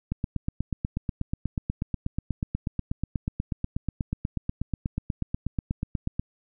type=click train; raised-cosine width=5 ms; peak=-14 dBFS; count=51; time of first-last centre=0.12-6.195 s; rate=8.23 Hz; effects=none